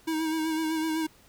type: tone with vibrato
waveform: square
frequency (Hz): 318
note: D#4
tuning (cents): +38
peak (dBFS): -27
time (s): 0.07-1.07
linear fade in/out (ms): 10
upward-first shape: sine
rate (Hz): 7.9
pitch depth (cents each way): 34
effects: pink hiss -58 dBFS RMS until 1.28 s